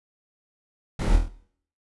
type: noise with echo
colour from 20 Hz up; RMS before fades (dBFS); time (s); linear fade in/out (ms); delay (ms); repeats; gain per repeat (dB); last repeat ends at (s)
brown; -22; 0.99-1.16; 5; 25; 5; -4; 1.285
effects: noise-tail reverb RT60 0.6 s tail -17 dB re dry + resampled to 24000 Hz